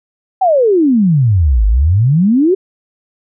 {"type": "exponential two-way sweep", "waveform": "sine", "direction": "down then up", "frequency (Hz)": [789, 49, 397.1], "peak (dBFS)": -7, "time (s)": [0.41, 2.55], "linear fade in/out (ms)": 10, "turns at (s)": 1.66, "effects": []}